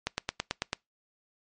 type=click train; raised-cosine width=0.2 ms; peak=-11 dBFS; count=7; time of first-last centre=0.07-0.731 s; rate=9.08 Hz; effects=noise-tail reverb RT60 0.2 s tail -25 dB re dry + MP3 48 kbps